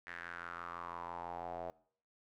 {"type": "tone with band-pass filter sweep", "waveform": "square", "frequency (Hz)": 43.02, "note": "F1", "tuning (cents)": -25, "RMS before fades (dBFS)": -45, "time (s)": [0.07, 1.7], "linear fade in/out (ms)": 0, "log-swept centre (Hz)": [1800, 650], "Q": 4.9, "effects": ["noise-tail reverb RT60 0.6 s tail -23 dB re dry"]}